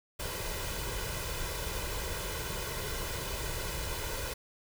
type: noise with comb filter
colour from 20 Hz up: pink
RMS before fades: -36 dBFS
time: 0.19-4.34 s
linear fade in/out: 10 ms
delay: 2 ms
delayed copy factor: +0.65
effects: none